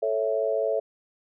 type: chord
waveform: sine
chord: A major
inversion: none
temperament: equal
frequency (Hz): 440 / 554.4 / 659.3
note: A4 / C#5 / E5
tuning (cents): 0 / 0 / 0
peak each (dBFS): -27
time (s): 0.02-0.8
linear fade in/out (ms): 10
effects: none